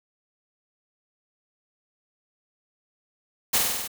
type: noise with echo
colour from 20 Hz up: white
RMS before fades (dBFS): -21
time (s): 3.53-3.59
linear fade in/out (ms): 10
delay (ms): 48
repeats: 6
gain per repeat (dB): -2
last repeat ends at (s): 3.878
effects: none